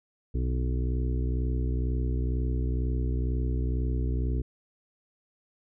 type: harmonic tone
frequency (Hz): 62.1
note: B1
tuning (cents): +10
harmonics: 1 / 2 / 4 / 5 / 6 / 7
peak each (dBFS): -26 / -32 / -38 / -40 / -42 / -43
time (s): 0.34-4.42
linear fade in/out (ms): 10
effects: none